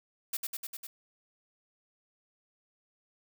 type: noise with echo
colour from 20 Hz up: blue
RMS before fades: -33 dBFS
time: 0.33-0.37 s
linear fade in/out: 5 ms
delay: 100 ms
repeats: 5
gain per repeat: -2 dB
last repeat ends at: 0.87 s
effects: none